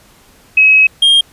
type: tone pair in turn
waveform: sine / triangle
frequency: 2557 / 3222 Hz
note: D#7 / G7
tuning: +47 / +47 cents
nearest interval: major third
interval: 400 cents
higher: second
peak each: -4 dBFS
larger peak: neither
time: 0.57-0.87 / 1.02-1.21 s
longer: first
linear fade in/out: 5 ms
effects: pink hiss -46 dBFS RMS until 1.32 s + resampled to 32000 Hz